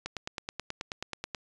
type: click train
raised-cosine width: 0.2 ms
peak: -17 dBFS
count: 13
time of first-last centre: 0.06-1.348 s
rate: 9.32 Hz
effects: resampled to 22050 Hz